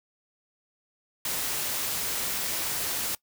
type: noise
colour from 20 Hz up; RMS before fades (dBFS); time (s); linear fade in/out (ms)
white; -30; 1.25-3.15; 2
effects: noise-tail reverb RT60 0.1 s tail -22 dB re dry